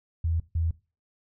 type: tone pair in turn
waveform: sine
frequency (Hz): 82.41 / 82.41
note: E2 / E2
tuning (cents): 0 / 0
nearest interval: unison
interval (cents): 0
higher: neither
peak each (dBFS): -23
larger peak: neither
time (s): 0.24-0.4 / 0.55-0.71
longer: neither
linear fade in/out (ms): 5
effects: noise-tail reverb RT60 0.3 s tail -19 dB re dry